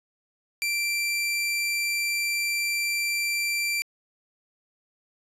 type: tone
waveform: sawtooth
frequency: 2352 Hz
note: D7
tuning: 2 cents sharp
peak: -21 dBFS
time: 0.62-3.82 s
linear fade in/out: 0 ms
effects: resampled to 32000 Hz